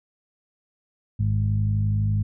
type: harmonic tone with a mistuned harmonic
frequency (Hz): 51.91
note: G#1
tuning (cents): 0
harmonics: 1 / 2 / 3 / 4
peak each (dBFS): -31 / -20 / -32 / -32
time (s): 1.19-2.23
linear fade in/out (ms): 10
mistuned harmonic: 1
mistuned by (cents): +16
effects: none